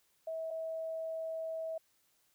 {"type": "tone with dropouts", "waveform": "sine", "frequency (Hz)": 647, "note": "E5", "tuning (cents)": -32, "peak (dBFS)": -36, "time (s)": [0.27, 1.78], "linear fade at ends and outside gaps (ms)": 5, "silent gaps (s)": [0.506, 0.509], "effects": ["white hiss -73 dBFS RMS until 2.34 s"]}